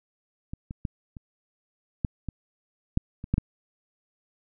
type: clicks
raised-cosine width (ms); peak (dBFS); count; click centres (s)
5; -22 / -23 / -16 / -28 / -12 / -19 / -9 / -24 / -10 / -11; 10; 0.535 / 0.709 / 0.852 / 1.168 / 2.048 / 2.287 / 2.974 / 3.241 / 3.34 / 3.381
effects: none